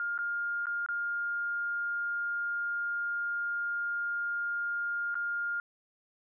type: tone with dropouts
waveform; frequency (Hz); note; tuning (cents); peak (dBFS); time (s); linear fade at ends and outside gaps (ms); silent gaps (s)
sine; 1410; F6; +16; -30; 0-5.6; 1; 0.178-0.188 / 0.657-0.668 / 0.862-0.887 / 5.144-5.153
effects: none